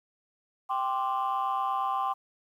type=chord; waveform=sine; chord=G suspended fourth; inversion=none; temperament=equal; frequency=784 / 1046.5 / 1174.7 Hz; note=G5 / C6 / D6; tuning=0 / 0 / 0 cents; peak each=-29 / -29 / -31 dBFS; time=0.69-2.14 s; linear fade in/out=20 ms; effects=tanh soft clip ceiling -21 dBFS + 10-bit